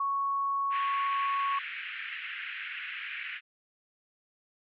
sine tone, 1108.7 Hz, C#6, in tune, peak -27 dBFS, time 0-1.59 s, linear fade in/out 5 ms
white band-pass noise, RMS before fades -39 dBFS, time 0.7-3.41 s, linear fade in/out 50 ms, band 1500 to 2800 Hz, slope 48 dB/octave
effects none

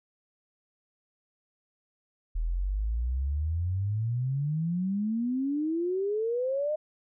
sine exponential sweep, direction up, 38.96 to 621 Hz, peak -26 dBFS, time 2.35-6.76 s, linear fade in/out 10 ms, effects none

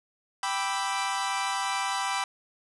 sawtooth chord, E minor seventh, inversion first, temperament equal, 784 / 987.8 / 1174.7 / 1318.5 Hz, G5 / B5 / D6 / E6, 0 / 0 / 0 / 0 cents, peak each -28 / -27 / -31 / -33 dBFS, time 0.43-2.24 s, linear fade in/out 2 ms, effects resampled to 24000 Hz + 9-bit

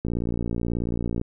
click train, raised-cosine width 3 ms, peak -14 dBFS, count 69, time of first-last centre 0.05-1.214 s, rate 58.4 Hz, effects none

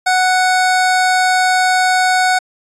25% pulse tone, 740 Hz, F#5, in tune, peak -7 dBFS, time 0.06-2.39 s, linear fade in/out 10 ms, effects resampled to 22050 Hz

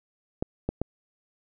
clicks, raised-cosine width 2 ms, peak -13 dBFS, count 3, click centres 0.425 / 0.69 / 0.816 s, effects none

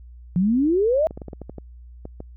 sine exponential sweep, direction up, 171.1 to 659.3 Hz, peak -16 dBFS, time 0.36-1.07 s, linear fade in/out 0 ms
clicks, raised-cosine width 2 ms, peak -21 dBFS, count 10, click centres 1.109 / 1.175 / 1.218 / 1.283 / 1.332 / 1.417 / 1.496 / 1.583 / 2.054 / 2.204 s
effects added 60 Hz sine -40 dBFS peak until 2.36 s

